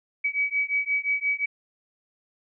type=beating tone pair; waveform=sine; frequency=2273 / 2278.7 Hz; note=C#7 / C#7; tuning=+43 / +47 cents; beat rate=5.7 Hz; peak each=-26 dBFS; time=0.24-1.46 s; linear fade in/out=10 ms; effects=none